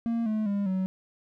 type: tone with pitch steps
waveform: triangle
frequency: 231.4 / 215.9 / 201.4 / 187.96 Hz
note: A#3 / A3 / G3 / F#3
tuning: -13 / -33 / +47 / +28 cents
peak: -23 dBFS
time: 0.06-0.86 s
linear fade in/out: 0 ms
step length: 200 ms
effects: none